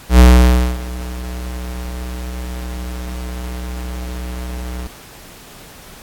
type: tone with ADSR envelope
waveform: square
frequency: 61.74 Hz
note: B1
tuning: in tune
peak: -3 dBFS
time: 0.09-4.87 s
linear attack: 100 ms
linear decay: 580 ms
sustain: -21 dB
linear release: 3 ms
effects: pink hiss -39 dBFS RMS until 6.02 s + AAC 64 kbps